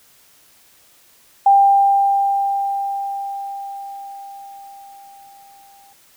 sine tone with exponential decay, 794 Hz, G5, 22 cents sharp, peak -7 dBFS, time 1.46-5.93 s, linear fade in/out 5 ms, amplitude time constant 970 ms, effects white hiss -52 dBFS RMS until 6.16 s

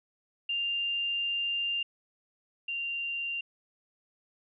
sine tone pair in turn, 2794 / 2778 Hz, F7 / F7, 0 / -10 cents, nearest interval unison, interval 10 cents, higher first, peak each -28 / -31 dBFS, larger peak first, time 0.49-1.83 / 2.68-3.41 s, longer first, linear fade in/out 5 ms, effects none

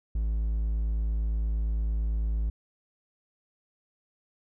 triangle tone, 54.4 Hz, A1, 19 cents flat, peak -23 dBFS, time 0.15-2.5 s, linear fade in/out 5 ms, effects none

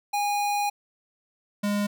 square tone pair in turn, 820 / 205 Hz, G#5 / G#3, -22 / -22 cents, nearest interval 2 octaves, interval 2400 cents, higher first, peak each -24 dBFS, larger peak neither, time 0.13-0.7 / 1.63-1.87 s, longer first, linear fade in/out 10 ms, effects none

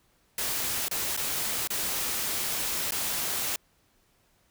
white noise with dropouts, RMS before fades -30 dBFS, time 0.38-3.56 s, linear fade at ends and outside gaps 2 ms, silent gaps 0.883-0.912 / 1.166-1.174 / 1.674-1.703 / 2.909-2.92 s, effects pink hiss -67 dBFS RMS until 4.5 s

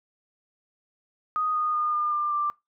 sine tone with pitch steps, 1244.5 / 1231.6 / 1218.9 / 1206.3 / 1193.8 / 1181.5 Hz, D#6 / D#6 / D#6 / D6 / D6 / D6, 0 / -18 / -36 / +46 / +28 / +10 cents, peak -23 dBFS, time 1.36-2.5 s, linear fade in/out 0 ms, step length 190 ms, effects noise-tail reverb RT60 0.2 s tail -22 dB re dry

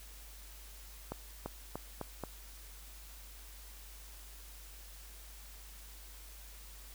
accelerating click train, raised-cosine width 1 ms, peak -24 dBFS, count 5, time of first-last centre 1.12-2.237 s, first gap 340 ms, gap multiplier 0.87, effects added 50 Hz sine -51 dBFS peak until 6.94 s + white hiss -55 dBFS RMS until 6.94 s

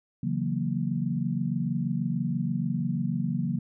sine chord, F# dominant seventh, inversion second, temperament equal, 138.59 / 164.81 / 185 / 233.1 Hz, C#3 / E3 / F#3 / A#3, 0 / 0 / 0 / 0 cents, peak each -31 dBFS, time 0.23-3.59 s, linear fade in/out 5 ms, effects none

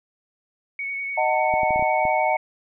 sine tone with vibrato, 2225 Hz, C#7, 6 cents sharp, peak -26 dBFS, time 0.79-2.37 s, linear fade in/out 2 ms, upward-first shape triangle, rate 10 Hz, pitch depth 20 cents each way
sine chord, D# diminished, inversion none, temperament just, 622.3 / 746.7 / 896 Hz, D#5 / F#5 / A5, 0 / +16 / +31 cents, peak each -23 dBFS, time 1.17-2.37 s, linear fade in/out 10 ms
clicks, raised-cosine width 3 ms, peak -21 dBFS, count 7, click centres 1.539 / 1.633 / 1.707 / 1.76 / 1.795 / 1.825 / 2.053 s
effects none

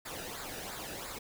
pink noise with flanger, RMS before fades -42 dBFS, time 0.05-1.19 s, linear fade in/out 10 ms, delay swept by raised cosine 0.33 to 0.95 ms, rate 2.9 Hz, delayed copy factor -0.65, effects none

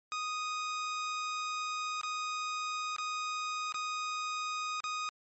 sawtooth tone with dropouts, 1244.5 Hz, D#6, in tune, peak -30 dBFS, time 0.12-5.09 s, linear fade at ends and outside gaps 0 ms, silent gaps 2.012-2.033 / 2.963-2.984 / 3.722-3.744 / 4.803-4.84 s, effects MP3 32 kbps

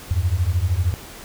sine beating tone pair, 82.5 / 95.5 Hz, E2 / G2, +2 / -45 cents, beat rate 13 Hz, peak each -20 dBFS, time 0.11-0.94 s, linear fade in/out 0 ms, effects pink hiss -39 dBFS RMS until 1.24 s

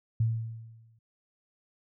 sine tone with exponential decay, 113.2 Hz, A2, 50 cents sharp, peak -21 dBFS, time 0.2-0.99 s, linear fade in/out 5 ms, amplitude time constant 170 ms, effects none

